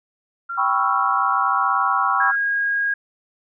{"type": "tone with pitch glide", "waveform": "sine", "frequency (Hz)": [1379, 1399.1], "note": ["F6", "F6"], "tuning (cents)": [-22, 3], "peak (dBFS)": -25, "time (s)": [0.49, 2.36], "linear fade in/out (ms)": 10, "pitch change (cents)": 25, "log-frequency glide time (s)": [1.06, 1.74]}
{"type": "chord", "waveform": "sine", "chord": "C# half-diminished seventh", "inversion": "second", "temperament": "equal", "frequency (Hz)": [784, 987.8, 1108.7, 1318.5], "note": ["G5", "B5", "C#6", "E6"], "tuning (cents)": [0, 0, 0, 0], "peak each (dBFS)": [-24, -24, -21, -22], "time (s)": [0.57, 2.32], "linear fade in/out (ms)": 20}
{"type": "tone", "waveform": "sine", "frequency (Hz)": 1635, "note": "G#6", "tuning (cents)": -28, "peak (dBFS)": -18, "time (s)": [2.2, 2.94], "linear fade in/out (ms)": 5}
{"effects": []}